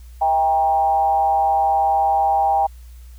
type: tone with frequency modulation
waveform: sine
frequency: 795 Hz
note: G5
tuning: 24 cents sharp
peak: -14 dBFS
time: 0.21-2.67 s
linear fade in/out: 10 ms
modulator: 149 Hz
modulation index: 0.59
effects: added 60 Hz sine -37 dBFS peak until 3.18 s + white hiss -55 dBFS RMS until 3.18 s